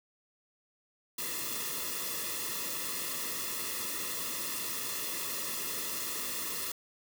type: noise with comb filter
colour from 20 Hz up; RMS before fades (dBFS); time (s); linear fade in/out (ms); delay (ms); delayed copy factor
white; -36; 1.18-6.72; 5; 1.3; -0.9
effects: none